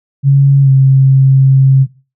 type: tone with pitch glide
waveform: sine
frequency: 138.59 to 134.26 Hz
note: C#3 to C3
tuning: 0 to +45 cents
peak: -3 dBFS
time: 0.23-1.87 s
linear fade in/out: 50 ms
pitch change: -55 cents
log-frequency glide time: 0.62-0.7 s
effects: noise-tail reverb RT60 0.3 s tail -17 dB re dry